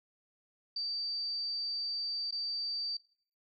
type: tone with dropouts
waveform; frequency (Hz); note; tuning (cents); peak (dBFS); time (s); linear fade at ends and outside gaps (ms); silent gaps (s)
sine; 4639; D8; -22; -33; 0.76-2.97; 5; 2.31-2.323
effects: noise-tail reverb RT60 0.5 s tail -19 dB re dry